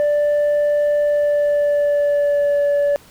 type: tone with pitch glide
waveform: sine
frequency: 587.3 to 574.9 Hz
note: D5 to D5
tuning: 0 to -37 cents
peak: -11 dBFS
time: 0-2.96 s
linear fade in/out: 0 ms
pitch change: -37 cents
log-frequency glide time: 1.03-2.63 s
effects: tanh soft clip ceiling -13 dBFS + pink hiss -47 dBFS RMS until 3.1 s

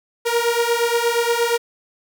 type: beating tone pair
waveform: sawtooth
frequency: 466.2 / 474.7 Hz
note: A#4 / A#4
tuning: 0 / +31 cents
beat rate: 8.5 Hz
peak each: -16 dBFS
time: 0.25-1.58 s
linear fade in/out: 20 ms
effects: none

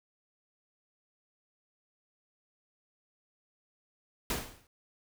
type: noise with exponential decay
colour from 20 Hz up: pink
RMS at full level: -29 dBFS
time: 4.3-4.67 s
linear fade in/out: 2 ms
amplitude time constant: 80 ms
effects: none

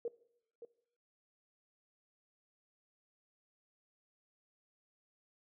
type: tone with echo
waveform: sine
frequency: 468.2 Hz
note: A#4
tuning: 8 cents sharp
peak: -34 dBFS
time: 0.05-0.08 s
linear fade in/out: 2 ms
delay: 570 ms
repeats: 1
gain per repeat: -12 dB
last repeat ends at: 0.65 s
effects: noise-tail reverb RT60 0.7 s tail -19 dB re dry

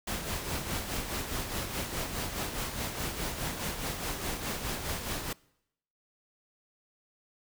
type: noise with tremolo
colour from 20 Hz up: pink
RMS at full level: -33 dBFS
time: 0.07-5.33 s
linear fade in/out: 5 ms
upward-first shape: sine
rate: 4.8 Hz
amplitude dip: 50%
effects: noise-tail reverb RT60 0.8 s tail -24 dB re dry

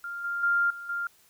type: tone with level steps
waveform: sine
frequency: 1396.9 Hz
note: F6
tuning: in tune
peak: -33 / -28 / -21 / -37 / -28 dBFS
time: 0.04-1.07 s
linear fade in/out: 2 ms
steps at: 0.24 / 0.43 / 0.7 / 0.89 s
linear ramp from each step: 5 ms
effects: white hiss -61 dBFS RMS until 1.29 s

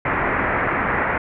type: low-pass noise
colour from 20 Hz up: white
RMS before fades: -21 dBFS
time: 0.05-1.18 s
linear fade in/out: 5 ms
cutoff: 2100 Hz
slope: 48 dB/octave
effects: none

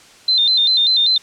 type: tone with vibrato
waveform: sine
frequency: 3844 Hz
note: B7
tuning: 48 cents flat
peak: -11 dBFS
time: 0.28-1.18 s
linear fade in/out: 5 ms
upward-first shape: square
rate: 5.1 Hz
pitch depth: 100 cents each way
effects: white hiss -45 dBFS RMS until 1.22 s + low-pass 7000 Hz 12 dB/octave

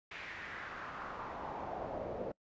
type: noise with band-pass filter sweep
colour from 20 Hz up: brown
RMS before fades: -43 dBFS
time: 0.11-2.32 s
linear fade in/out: 5 ms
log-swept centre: 2300 to 500 Hz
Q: 2.7
effects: noise-tail reverb RT60 0.1 s tail -25 dB re dry + resampled to 16000 Hz

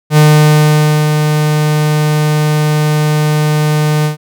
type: tone with ADSR envelope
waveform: 45% pulse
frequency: 151.7 Hz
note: D#3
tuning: 44 cents flat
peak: -3 dBFS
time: 0.1-4.17 s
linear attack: 72 ms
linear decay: 900 ms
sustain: -6 dB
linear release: 120 ms
effects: none

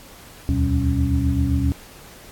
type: tone cluster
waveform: sine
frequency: 74.1 / 81.7 / 121.7 / 189.9 / 276.2 Hz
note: D2 / E2 / B2 / F#3 / C#4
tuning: +16 / -15 / -25 / +45 / -6 cents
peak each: -21 / -24 / -23 / -29 / -23 dBFS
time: 0.49-1.72 s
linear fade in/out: 0 ms
effects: pink hiss -44 dBFS RMS until 2.31 s + AAC 64 kbps

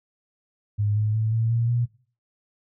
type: tone with pitch steps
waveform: sine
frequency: 103.83 / 106.87 / 110 / 113.23 / 116.55 / 119.96 Hz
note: G#2 / A2 / A2 / A#2 / A#2 / B2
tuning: 0 / -50 / 0 / -50 / 0 / -50 cents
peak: -20 dBFS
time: 0.78-1.86 s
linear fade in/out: 20 ms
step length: 180 ms
effects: noise-tail reverb RT60 0.4 s tail -18 dB re dry

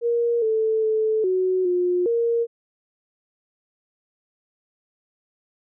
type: tone with pitch steps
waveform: sine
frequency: 470.9 / 440.5 / 436.5 / 371.3 / 357.4 / 466.2 Hz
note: A#4 / A4 / A4 / F#4 / F4 / A#4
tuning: +18 / +2 / -14 / +6 / +40 / 0 cents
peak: -18 dBFS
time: 0.01-2.47 s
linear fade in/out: 50 ms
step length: 410 ms
effects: none

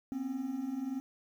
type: tone pair together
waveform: triangle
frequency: 246.9 / 268 Hz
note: B3 / C4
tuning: 0 / +42 cents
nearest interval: minor second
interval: 142 cents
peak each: -38 / -33 dBFS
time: 0.12-1 s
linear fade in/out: 0 ms
effects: 10-bit

